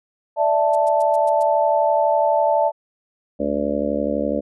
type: chord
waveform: sine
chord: D suspended second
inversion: none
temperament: equal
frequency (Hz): 587.3 / 659.3 / 880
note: D5 / E5 / A5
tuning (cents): 0 / 0 / 0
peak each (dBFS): -19 / -19 / -19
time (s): 0.36-2.72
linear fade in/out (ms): 50
type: noise bursts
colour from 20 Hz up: violet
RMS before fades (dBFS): -35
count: 6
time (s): 0.73-1.43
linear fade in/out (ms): 5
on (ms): 25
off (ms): 110
type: harmonic tone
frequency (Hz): 72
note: D2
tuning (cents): -34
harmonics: 1 / 3 / 4 / 5 / 6 / 7 / 8 / 9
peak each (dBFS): -36 / -26 / -25 / -33 / -31 / -26 / -24 / -34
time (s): 3.39-4.41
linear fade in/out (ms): 20
effects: resampled to 24000 Hz